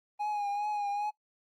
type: tone with vibrato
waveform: triangle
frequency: 825 Hz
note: G#5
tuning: 12 cents flat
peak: -28 dBFS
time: 0.19-1.11 s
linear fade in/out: 20 ms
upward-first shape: triangle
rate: 2.5 Hz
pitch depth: 45 cents each way
effects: noise-tail reverb RT60 0.1 s tail -21 dB re dry + Opus 32 kbps